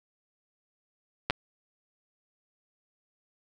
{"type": "clicks", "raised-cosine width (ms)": 0.3, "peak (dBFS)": [-9, -13], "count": 2, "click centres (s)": [1.3, 1.307], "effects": []}